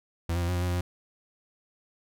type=tone with pitch steps; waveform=40% pulse; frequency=84 / 87.7 / 86 / 89.7 / 87.8 / 90 / 88.1 / 88.8 Hz; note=E2 / F2 / F2 / F2 / F2 / F#2 / F2 / F2; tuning=+33 / +8 / -26 / +47 / +10 / -47 / +16 / +29 cents; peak=-25 dBFS; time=0.29-0.81 s; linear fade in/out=5 ms; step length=65 ms; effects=none